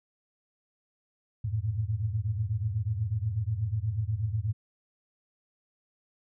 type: tone cluster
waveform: sine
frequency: 87.1 / 106.7 / 114.9 Hz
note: F2 / G#2 / A#2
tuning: -4 / +47 / -25 cents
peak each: -35 / -29 / -33 dBFS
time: 1.44-4.53 s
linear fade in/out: 10 ms
effects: none